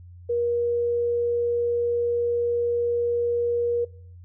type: tone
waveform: sine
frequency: 475.8 Hz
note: A#4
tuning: 35 cents sharp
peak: -21 dBFS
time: 0.29-3.85 s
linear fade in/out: 10 ms
effects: noise-tail reverb RT60 0.5 s tail -21 dB re dry + added 88 Hz sine -42 dBFS peak until 4.24 s